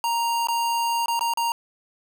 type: tone with dropouts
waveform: square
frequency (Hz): 933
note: A#5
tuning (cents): +1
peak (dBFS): -22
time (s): 0.04-1.52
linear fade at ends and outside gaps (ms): 1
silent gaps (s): 0.471-0.485 / 1.059-1.082 / 1.193-1.209 / 1.337-1.373
effects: 9-bit